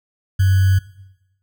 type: tone with sample-and-hold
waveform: sine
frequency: 95 Hz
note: F#2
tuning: 46 cents sharp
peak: -11 dBFS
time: 0.39-0.79 s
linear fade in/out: 10 ms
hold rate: 1575 Hz
effects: noise-tail reverb RT60 1.0 s tail -19 dB re dry